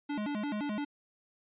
square tone with vibrato, 246.9 Hz, B3, in tune, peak -33 dBFS, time 0.09-0.85 s, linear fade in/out 10 ms, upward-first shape square, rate 5.8 Hz, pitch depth 280 cents each way, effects resampled to 8000 Hz

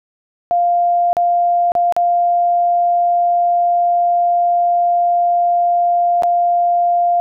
sine tone with dropouts, 698.5 Hz, F5, in tune, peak -11 dBFS, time 0.51-7.2 s, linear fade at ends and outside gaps 0 ms, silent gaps 1.13-1.168 / 1.719-1.752 / 1.924-1.965 / 6.223-6.234 s, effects none

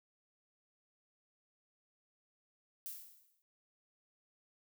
violet noise with exponential decay, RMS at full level -42 dBFS, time 2.86-3.42 s, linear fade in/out 0 ms, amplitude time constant 120 ms, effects none

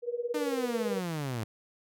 sine tone with tremolo, 479.2 Hz, A#4, 48 cents sharp, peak -26 dBFS, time 0.02-1.02 s, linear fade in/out 50 ms, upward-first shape triangle, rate 18 Hz, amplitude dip 95%
sawtooth linear sweep, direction down, 304.9 to 104.9 Hz, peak -28 dBFS, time 0.34-1.44 s, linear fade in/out 5 ms
effects none

